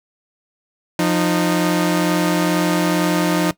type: tone pair together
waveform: sawtooth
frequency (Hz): 175.23 / 308.3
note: F3 / D#4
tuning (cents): +6 / -16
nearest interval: minor seventh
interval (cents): 978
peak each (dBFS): -14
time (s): 0.99-3.51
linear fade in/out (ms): 2
effects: noise-tail reverb RT60 0.1 s tail -18 dB re dry